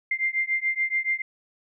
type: beating tone pair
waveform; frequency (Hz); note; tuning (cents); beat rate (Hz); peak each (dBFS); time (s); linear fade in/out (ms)
sine; 2093 / 2100; C7 / C7; 0 / +6; 7; -26; 0.11-1.22; 5
effects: none